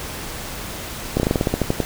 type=slowing click train; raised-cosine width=2 ms; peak=-4 dBFS; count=12; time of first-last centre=1.17-1.803 s; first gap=29 ms; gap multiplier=1.13; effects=pink hiss -31 dBFS RMS until 1.85 s